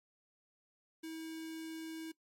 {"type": "tone with notch filter", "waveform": "square", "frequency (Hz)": 321.8, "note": "E4", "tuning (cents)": -42, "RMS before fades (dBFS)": -44, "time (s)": [1.03, 2.12], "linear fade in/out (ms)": 10, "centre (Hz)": 820, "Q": 0.78, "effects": ["noise-tail reverb RT60 0.1 s tail -19 dB re dry", "MP3 64 kbps"]}